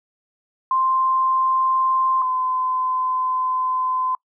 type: tone pair in turn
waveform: sine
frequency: 1046.5 / 1025.6 Hz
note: C6 / C6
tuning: 0 / -35 cents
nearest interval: unison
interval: 35 cents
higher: first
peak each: -16 / -19 dBFS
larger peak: first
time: 0.71-2.22 / 2.22-4.15 s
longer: second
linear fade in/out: 2 ms
effects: noise-tail reverb RT60 0.1 s tail -25 dB re dry

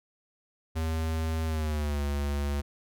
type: tone with pitch glide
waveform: square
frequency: 80.3 to 71.54 Hz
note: E2 to D2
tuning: -45 to -45 cents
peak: -28 dBFS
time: 0.75-2.62 s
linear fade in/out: 20 ms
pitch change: -200 cents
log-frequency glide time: 1.46-2.02 s
effects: none

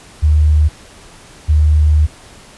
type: tone pair in turn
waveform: sine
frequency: 76 / 76 Hz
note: D#2 / D#2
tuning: -40 / -40 cents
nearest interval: unison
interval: 0 cents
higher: neither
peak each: -7 dBFS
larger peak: neither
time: 0.22-0.69 / 1.48-2.07 s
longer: second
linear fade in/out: 20 ms
effects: pink hiss -40 dBFS RMS until 2.57 s + resampled to 24000 Hz

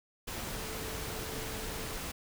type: tone in noise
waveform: sine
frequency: 440 Hz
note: A4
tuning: in tune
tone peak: -46 dBFS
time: 0.55-1.97 s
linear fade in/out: 10 ms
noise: pink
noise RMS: -39 dBFS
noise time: 0.27-2.12 s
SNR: -10 dB
effects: none

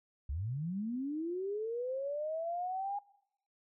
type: linear sweep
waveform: sine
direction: up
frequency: 61.74 to 820 Hz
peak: -34 dBFS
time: 0.29-2.99 s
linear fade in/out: 5 ms
effects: noise-tail reverb RT60 0.8 s tail -22 dB re dry

